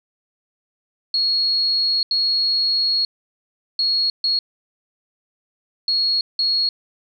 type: tone bursts at uneven times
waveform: sine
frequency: 4316 Hz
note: C#8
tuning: 47 cents flat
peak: -16 dBFS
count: 6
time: 1.14-2.03 / 2.11-3.05 / 3.79-4.1 / 4.24-4.39 / 5.88-6.21 / 6.39-6.69 s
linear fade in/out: 2 ms
effects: none